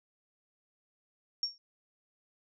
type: tone with exponential decay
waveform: sine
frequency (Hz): 5520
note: F8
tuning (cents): -21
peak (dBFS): -25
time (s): 1.43-1.58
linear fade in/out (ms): 1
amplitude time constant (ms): 32
effects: none